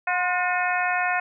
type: harmonic tone with a mistuned harmonic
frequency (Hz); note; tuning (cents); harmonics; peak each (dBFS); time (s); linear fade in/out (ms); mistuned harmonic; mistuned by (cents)
361; F#4; -43; 2 / 3 / 4 / 5 / 6 / 7; -25 / -31 / -27 / -28 / -33 / -30; 0.07-1.2; 5; 3; -50
effects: none